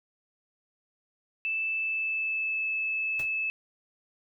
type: tone with pitch glide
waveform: sine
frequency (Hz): 2637 to 2611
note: E7 to E7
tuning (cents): 0 to -17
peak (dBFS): -27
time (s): 1.45-3.5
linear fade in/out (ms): 0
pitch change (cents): -17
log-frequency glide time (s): 1.69-2.67
type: noise with exponential decay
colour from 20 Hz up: pink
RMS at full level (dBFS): -37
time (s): 3.19-3.31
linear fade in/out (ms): 5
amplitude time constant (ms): 24
effects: none